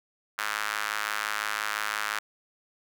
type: tone with high-pass filter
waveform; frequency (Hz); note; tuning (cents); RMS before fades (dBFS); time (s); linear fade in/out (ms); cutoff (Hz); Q
square; 52.9; G#1; +33; -31; 0.38-2.19; 5; 1400; 2.3
effects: none